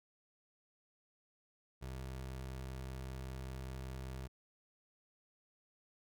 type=tone; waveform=25% pulse; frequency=65.1 Hz; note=C2; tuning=8 cents flat; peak=-39 dBFS; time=1.81-4.28 s; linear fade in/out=20 ms; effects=none